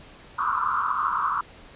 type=band-pass noise; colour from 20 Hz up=pink; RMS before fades=-25 dBFS; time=0.38-1.41 s; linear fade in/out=5 ms; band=1000 to 1400 Hz; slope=96 dB/octave; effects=pink hiss -48 dBFS RMS until 1.75 s + resampled to 8000 Hz